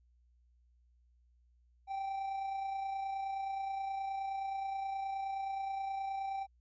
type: tone with amplitude modulation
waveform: triangle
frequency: 780 Hz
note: G5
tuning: 9 cents flat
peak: -32 dBFS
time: 1.87-6.47 s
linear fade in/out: 50 ms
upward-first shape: sine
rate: 29.5 Hz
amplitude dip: 35%
effects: added 60 Hz sine -65 dBFS peak until 6.6 s + resampled to 16000 Hz